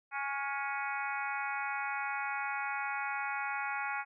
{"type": "harmonic tone with a mistuned harmonic", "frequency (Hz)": 277.2, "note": "C#4", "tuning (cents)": 0, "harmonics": [3, 4, 5, 6, 7, 8, 9], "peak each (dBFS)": [-38, -42, -39, -44, -44, -42, -44], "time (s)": [0.11, 4.05], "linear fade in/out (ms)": 50, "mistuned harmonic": 5, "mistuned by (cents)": 35, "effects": []}